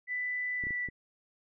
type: tone with pitch glide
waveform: sine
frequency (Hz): 1989 to 1967.3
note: B6 to B6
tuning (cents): +12 to -7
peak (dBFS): -31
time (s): 0.07-0.9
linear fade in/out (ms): 50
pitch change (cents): -19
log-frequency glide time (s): 0.58-0.63
type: clicks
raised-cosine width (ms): 3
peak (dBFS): -31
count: 4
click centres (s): 0.638 / 0.669 / 0.707 / 0.887
effects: none

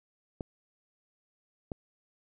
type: clicks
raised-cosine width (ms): 2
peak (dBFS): -22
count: 2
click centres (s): 0.408 / 1.718
effects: none

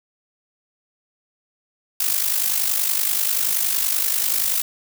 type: noise with amplitude modulation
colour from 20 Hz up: blue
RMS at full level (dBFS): -18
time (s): 2-4.62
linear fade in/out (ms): 5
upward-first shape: sine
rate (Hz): 50.5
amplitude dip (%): 65
effects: none

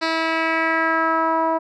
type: tone with low-pass filter sweep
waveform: 10% pulse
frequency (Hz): 324.7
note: E4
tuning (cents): -26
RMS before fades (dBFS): -20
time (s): 0.01-1.59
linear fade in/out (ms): 20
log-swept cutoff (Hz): 4100 to 840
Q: 2.5
effects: none

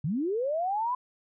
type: linear sweep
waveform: sine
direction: up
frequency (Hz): 129.2 to 1020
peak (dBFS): -26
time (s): 0.04-0.95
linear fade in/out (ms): 5
effects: none

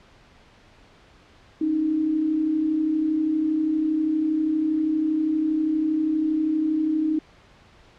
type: tone pair together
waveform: sine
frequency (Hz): 280 / 312.5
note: C#4 / D#4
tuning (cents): +18 / +8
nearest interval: major second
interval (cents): 190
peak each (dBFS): -30 / -20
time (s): 1.61-7.19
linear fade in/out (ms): 5
effects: pink hiss -53 dBFS RMS until 7.98 s + low-pass 4000 Hz 12 dB/octave

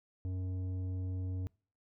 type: tone with tanh clipping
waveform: sine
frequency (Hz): 92.5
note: F#2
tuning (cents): 0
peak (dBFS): -36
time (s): 0.25-1.47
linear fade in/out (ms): 0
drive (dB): 10
effects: noise-tail reverb RT60 0.4 s tail -25 dB re dry

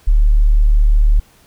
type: tone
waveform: sine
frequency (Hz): 37.22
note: D1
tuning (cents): +24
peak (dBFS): -7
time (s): 0.07-1.2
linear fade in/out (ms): 10
effects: pink hiss -50 dBFS RMS until 1.46 s

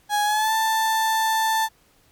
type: tone with pitch glide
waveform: 35% pulse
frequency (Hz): 830.6 to 885.1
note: G#5 to A5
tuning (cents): 0 to +10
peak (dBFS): -17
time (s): 0.09-1.69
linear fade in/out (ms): 50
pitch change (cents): +110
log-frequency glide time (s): 0.24-0.53
effects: pink hiss -59 dBFS RMS until 2.11 s + MP3 96 kbps

